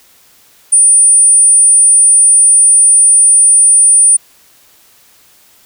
sine tone, 9300 Hz, D9, 18 cents flat, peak -3 dBFS, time 0.72-4.17 s, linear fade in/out 10 ms, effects white hiss -46 dBFS RMS until 5.65 s

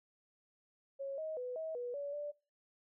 sine tone with pitch steps, 549 / 630 / 498.6 / 640 / 487.2 / 570 / 586 Hz, C#5 / D#5 / B4 / D#5 / B4 / C#5 / D5, -17 / +21 / +16 / +49 / -24 / +48 / -4 cents, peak -38 dBFS, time 0.99-2.32 s, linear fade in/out 20 ms, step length 190 ms, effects noise-tail reverb RT60 0.4 s tail -24 dB re dry

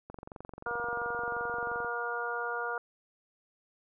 click train, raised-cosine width 1 ms, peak -29 dBFS, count 41, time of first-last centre 0.1-1.847 s, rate 22.9 Hz
harmonic tone, 237.6 Hz, A#3, 33 cents sharp, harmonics 2 / 3 / 4 / 5 / 6, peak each -38 / -40 / -40 / -40 / -35 dBFS, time 0.66-2.78 s, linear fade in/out 2 ms
effects none

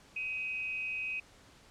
sine tone with amplitude modulation, 2525 Hz, D#7, 25 cents sharp, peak -31 dBFS, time 0.16-1.2 s, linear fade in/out 5 ms, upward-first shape sine, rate 221 Hz, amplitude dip 60%, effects pink hiss -59 dBFS RMS until 1.7 s + low-pass 8000 Hz 12 dB/octave

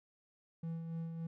triangle tone with tremolo, 164.81 Hz, E3, in tune, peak -35 dBFS, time 0.63-1.27 s, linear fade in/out 5 ms, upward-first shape sine, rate 3.5 Hz, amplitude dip 40%, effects none

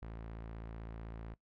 sawtooth tone, 55.8 Hz, A1, 25 cents sharp, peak -40 dBFS, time 0.02-1.34 s, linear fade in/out 5 ms, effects noise-tail reverb RT60 0.1 s tail -18 dB re dry + low-pass 2000 Hz 12 dB/octave

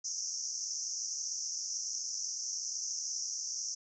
white band-pass noise, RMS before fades -38 dBFS, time 0.04-3.75 s, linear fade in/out 10 ms, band 5400 to 6400 Hz, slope 96 dB/octave, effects none

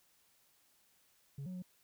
sine tone with pitch steps, 139.3 / 183.6 / 181.5 Hz, C#3 / F#3 / F#3, +9 / -13 / -33 cents, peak -38 dBFS, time 1.38-1.623 s, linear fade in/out 5 ms, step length 81 ms, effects tanh soft clip ceiling -40 dBFS + white hiss -71 dBFS RMS until 1.83 s

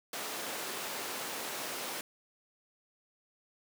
pink high-pass noise, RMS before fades -39 dBFS, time 0.13-2.01 s, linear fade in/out 2 ms, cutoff 380 Hz, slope 12 dB/octave, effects none

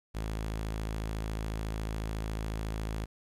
sawtooth tone, 54 Hz, A1, 32 cents flat, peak -29 dBFS, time 0.14-3.06 s, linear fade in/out 20 ms, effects resampled to 32000 Hz + 11-bit

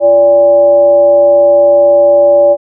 sine tone with frequency modulation, 578 Hz, D5, 28 cents flat, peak -3 dBFS, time 0-2.57 s, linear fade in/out 50 ms, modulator 234 Hz, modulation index 0.33, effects none

